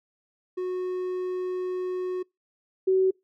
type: tone pair in turn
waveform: triangle / sine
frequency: 366.3 / 377.7 Hz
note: F#4 / F#4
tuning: -17 / +36 cents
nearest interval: minor second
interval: 53 cents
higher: second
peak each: -25 / -18 dBFS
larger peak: second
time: 0.57-2.23 / 2.87-3.11 s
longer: first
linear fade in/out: 10 ms
effects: noise-tail reverb RT60 0.2 s tail -26 dB re dry